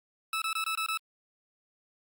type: tone bursts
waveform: 20% pulse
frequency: 1308 Hz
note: E6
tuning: 14 cents flat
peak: -24 dBFS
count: 6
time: 0.33-0.974 s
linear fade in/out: 2 ms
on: 89 ms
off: 22 ms
effects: Opus 48 kbps